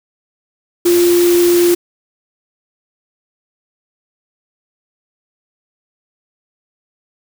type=tone in noise; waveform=sine; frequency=349.2 Hz; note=F4; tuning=in tune; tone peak=-8 dBFS; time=0.85-1.75 s; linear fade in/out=10 ms; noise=white; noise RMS=-21 dBFS; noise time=0.85-1.75 s; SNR=+10 dB; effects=none